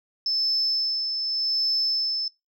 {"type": "tone with tremolo", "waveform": "sine", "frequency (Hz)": 5260, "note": "E8", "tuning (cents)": -5, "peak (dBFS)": -19, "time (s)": [0.26, 2.28], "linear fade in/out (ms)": 2, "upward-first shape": "sine", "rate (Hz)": 0.85, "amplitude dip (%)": 45, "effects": ["noise-tail reverb RT60 0.2 s tail -23 dB re dry", "tanh soft clip ceiling -16 dBFS"]}